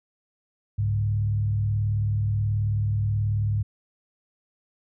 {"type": "tone with frequency modulation", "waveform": "sine", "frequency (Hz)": 103.83, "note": "G#2", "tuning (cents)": 0, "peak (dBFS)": -21, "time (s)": [0.78, 3.63], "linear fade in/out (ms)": 10, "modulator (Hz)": 38.6, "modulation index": 0.53, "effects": []}